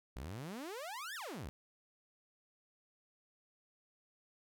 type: exponential two-way sweep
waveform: sawtooth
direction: up then down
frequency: 55.7 to 1877 to 55.7 Hz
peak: -39 dBFS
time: 0.16-1.49 s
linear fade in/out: 0 ms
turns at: 1.15 s
effects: none